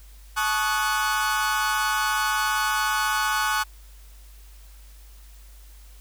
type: chord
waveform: 40% pulse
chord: D# half-diminished seventh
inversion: second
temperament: equal with one note detuned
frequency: 861.4 / 1108.7 / 1244.5 / 1480 Hz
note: A5 / C#6 / D#6 / F#6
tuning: -37 / 0 / 0 / 0 cents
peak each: -27 / -27 / -29 / -25 dBFS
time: 0.36-3.64 s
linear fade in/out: 20 ms
effects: added 50 Hz sine -44 dBFS peak until 6 s + white hiss -55 dBFS RMS until 6 s